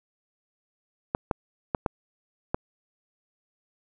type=clicks; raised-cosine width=1 ms; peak=-10 dBFS; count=5; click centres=1.149 / 1.312 / 1.748 / 1.862 / 2.545 s; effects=none